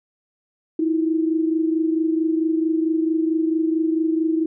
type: tone pair together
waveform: sine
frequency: 319.3 / 343.8 Hz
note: D#4 / F4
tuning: +45 / -27 cents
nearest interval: minor second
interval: 128 cents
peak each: -18 / -25 dBFS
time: 0.79-4.46 s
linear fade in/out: 5 ms
effects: none